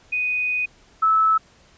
sine tone pair in turn, 2489 / 1305.2 Hz, D#7 / E6, 0 / -18 cents, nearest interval major seventh, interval 1118 cents, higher first, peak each -20 / -14 dBFS, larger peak second, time 0.12-0.66 / 1.02-1.38 s, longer first, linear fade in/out 10 ms, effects pink hiss -54 dBFS RMS until 1.77 s + resampled to 16000 Hz

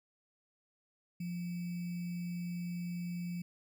sine tone with sample-and-hold, 175 Hz, F3, 4 cents sharp, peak -36 dBFS, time 1.2-3.42 s, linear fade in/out 5 ms, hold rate 2450 Hz, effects none

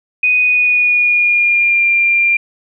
sine tone with pitch glide, 2489 to 2386 Hz, D#7 to D7, 0 to +27 cents, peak -9 dBFS, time 0.23-2.37 s, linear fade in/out 5 ms, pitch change -73 cents, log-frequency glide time 0.4-1.86 s, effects none

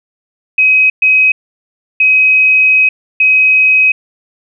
sine tone bursts at uneven times, 2533 Hz, D#7, 30 cents sharp, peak -5 dBFS, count 4, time 0.58-0.9 / 1.02-1.32 / 2-2.89 / 3.2-3.92 s, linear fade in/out 5 ms, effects none

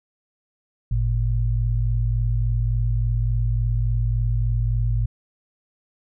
sine tone pair together, 51 / 114.5 Hz, G#1 / A#2, -31 / -31 cents, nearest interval octave + major second, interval 1400 cents, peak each -21 / -21 dBFS, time 0.91-5.06 s, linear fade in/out 5 ms, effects none

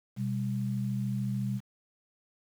sine tone pair together, 125.55 / 199.3 Hz, B2 / G3, +29 / +29 cents, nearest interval minor sixth, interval 800 cents, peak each -31 / -32 dBFS, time 0.16-1.61 s, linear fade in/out 50 ms, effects 9-bit

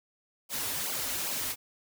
white noise with flanger, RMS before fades -33 dBFS, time 0.49-1.56 s, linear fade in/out 50 ms, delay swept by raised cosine 0.53 to 6.03 ms, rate 2.5 Hz, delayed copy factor -0.75, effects none

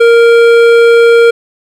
sine tone with hard clipping, 466.2 Hz, A#4, in tune, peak -4 dBFS, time 0-1.31 s, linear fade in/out 10 ms, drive 12 dB, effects none

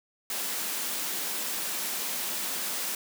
white high-pass noise, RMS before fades -32 dBFS, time 0.3-2.95 s, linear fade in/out 2 ms, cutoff 170 Hz, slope 48 dB/octave, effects none

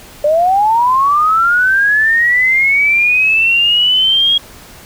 sine linear sweep, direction up, 579 to 3300 Hz, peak -8 dBFS, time 0.24-4.38 s, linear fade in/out 5 ms, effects pink hiss -37 dBFS RMS until 4.85 s

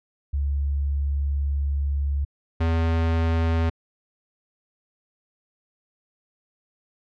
sine / square tone pair in turn, 70.5 / 82.29 Hz, C#2 / E2, +30 / -2 cents, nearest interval minor third, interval 268 cents, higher second, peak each -21 / -20 dBFS, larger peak second, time 0.33-2.25 / 2.6-3.7 s, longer first, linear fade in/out 10 ms, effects low-pass 3000 Hz 12 dB/octave

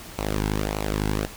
sawtooth tone with flanger, 51.91 Hz, G#1, in tune, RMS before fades -26 dBFS, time 0.18-1.27 s, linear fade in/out 10 ms, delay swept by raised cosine 0.58 to 1.68 ms, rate 1.7 Hz, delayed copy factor -0.7, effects pink hiss -41 dBFS RMS until 1.36 s

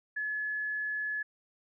sine tone, 1708 Hz, G#6, 48 cents sharp, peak -31 dBFS, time 0.16-1.23 s, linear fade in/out 10 ms, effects none

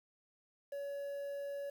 triangle tone with quantisation, 564 Hz, C#5, 30 cents sharp, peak -37 dBFS, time 0.72-1.7 s, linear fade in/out 5 ms, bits 10, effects none

